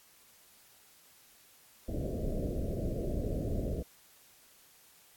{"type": "low-pass noise", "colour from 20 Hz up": "pink", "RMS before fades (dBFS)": -34, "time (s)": [1.88, 3.83], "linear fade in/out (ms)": 10, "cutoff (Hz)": 660, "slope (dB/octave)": 96, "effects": ["white hiss -61 dBFS RMS until 5.16 s", "AAC 64 kbps"]}